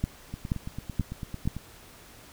two click trains, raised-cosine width 5 ms, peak -13 / -22 dBFS, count 4 / 12, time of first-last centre 0.04-1.475 / 0.34-1.566 s, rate 2.09 / 8.97 Hz, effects pink hiss -51 dBFS RMS until 2.32 s

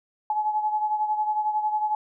sine beating tone pair, 850 / 861 Hz, G#5 / A5, +40 / -38 cents, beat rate 11 Hz, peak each -23 / -30 dBFS, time 0.3-1.95 s, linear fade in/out 2 ms, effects none

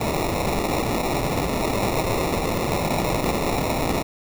blue noise with sample-and-hold, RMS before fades -23 dBFS, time 0-4.03 s, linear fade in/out 10 ms, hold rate 1575 Hz, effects none

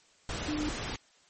sine tone in noise, 301.2 Hz, D4, 44 cents sharp, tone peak -30 dBFS, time 0.48-0.69 s, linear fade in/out 2 ms, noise pink, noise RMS -36 dBFS, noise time 0.29-0.96 s, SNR +3 dB, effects white hiss -63 dBFS RMS until 1.29 s + MP3 32 kbps

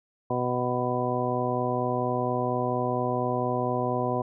harmonic tone, 124.3 Hz, B2, 12 cents sharp, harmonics 1 / 2 / 3 / 4 / 5 / 6 / 8, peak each -32 / -32 / -32 / -32 / -32 / -32 / -32 dBFS, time 0.3-4.22 s, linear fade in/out 5 ms, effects none

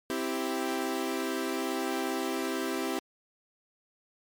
sawtooth chord, C major, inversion none, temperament equal, 261.6 / 329.6 / 392 Hz, C4 / E4 / G4, 0 / 0 / 0 cents, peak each -30 dBFS, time 0.1-2.99 s, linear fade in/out 0 ms, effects MP3 96 kbps

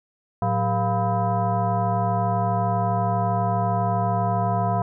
sine tone with frequency modulation, 404.8 Hz, G#4, 44 cents flat, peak -19 dBFS, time 0.42-4.82 s, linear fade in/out 2 ms, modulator 294 Hz, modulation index 2.1, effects none

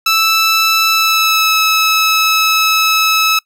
15% pulse tone with pitch glide, 1318.5 to 1298.1 Hz, E6 to E6, 0 to -27 cents, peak -3 dBFS, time 0.06-3.39 s, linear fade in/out 5 ms, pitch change -27 cents, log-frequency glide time 0.91-1.54 s, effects noise-tail reverb RT60 0.1 s tail -24 dB re dry

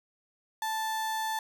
35% pulse tone, 880 Hz, A5, in tune, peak -28 dBFS, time 0.62-1.39 s, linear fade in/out 2 ms, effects none

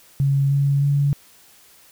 sine tone with pitch steps, 138.59 / 140.36 / 142.16 Hz, C#3 / C#3 / C#3, 0 / +22 / +44 cents, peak -15 dBFS, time 0.2-1.13 s, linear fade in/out 0 ms, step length 310 ms, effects white hiss -51 dBFS RMS until 1.91 s

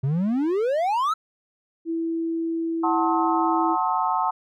triangle exponential sweep, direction up, 127.4 to 1349 Hz, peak -18 dBFS, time 0.03-1.14 s, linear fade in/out 10 ms
sine tone, 329.6 Hz, E4, in tune, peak -23 dBFS, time 1.85-3.77 s, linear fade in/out 50 ms
sine chord, F# diminished seventh, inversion none, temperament just, 740 / 888 / 1065.6 / 1278.7 Hz, F#5 / A5 / C6 / Eb6, 0 / +16 / +31 / +47 cents, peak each -26 / -24 / -26 / -28 dBFS, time 2.83-4.31 s, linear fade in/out 10 ms
effects none

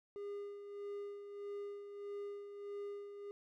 triangle tone with tremolo, 406.2 Hz, G#4, 38 cents flat, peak -39 dBFS, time 0.16-3.31 s, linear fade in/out 0 ms, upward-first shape sine, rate 1.6 Hz, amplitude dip 55%, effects none

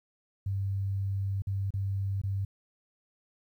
sine tone with dropouts, 98 Hz, G2, in tune, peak -28 dBFS, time 0.46-2.45 s, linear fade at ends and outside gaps 5 ms, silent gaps 1.421-1.47 / 1.706-1.738 / 2.216-2.235 s, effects 11-bit

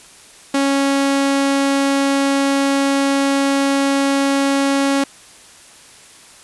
sawtooth tone, 276.3 Hz, C#4, 6 cents flat, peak -10 dBFS, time 0.54-5.04 s, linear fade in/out 5 ms, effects white hiss -43 dBFS RMS until 6.43 s + resampled to 24000 Hz

